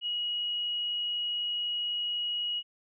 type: tone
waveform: sine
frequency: 2902 Hz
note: F#7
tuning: 34 cents flat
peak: -29 dBFS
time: 0.01-2.63 s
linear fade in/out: 50 ms
effects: none